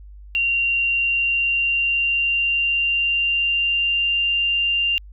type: tone with pitch glide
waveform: sine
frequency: 2764 to 2788 Hz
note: F7 to F7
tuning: -19 to -4 cents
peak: -17 dBFS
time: 0.35-4.98 s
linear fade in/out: 0 ms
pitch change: +15 cents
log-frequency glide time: 0.86-4.18 s
effects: added 50 Hz sine -38 dBFS peak until 5.12 s